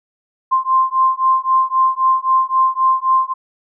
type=beating tone pair; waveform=sine; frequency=1046.5 / 1050.3 Hz; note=C6 / C6; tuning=0 / +6 cents; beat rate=3.8 Hz; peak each=-15 dBFS; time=0.51-3.34 s; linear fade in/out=20 ms; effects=none